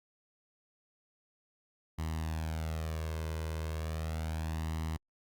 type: tone with flanger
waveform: sawtooth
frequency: 79.7 Hz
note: D#2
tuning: 42 cents sharp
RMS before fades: -36 dBFS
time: 1.98-4.97 s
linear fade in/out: 10 ms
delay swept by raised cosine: 1 to 1.98 ms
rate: 0.35 Hz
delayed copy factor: +0.6
effects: Opus 48 kbps